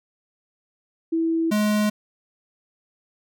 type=tone pair in turn; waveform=sine / square; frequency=327.7 / 210.5 Hz; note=E4 / G#3; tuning=-10 / +24 cents; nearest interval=minor sixth; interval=766 cents; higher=first; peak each=-19 dBFS; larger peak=neither; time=1.12-1.51 / 1.51-1.9 s; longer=neither; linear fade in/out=10 ms; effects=none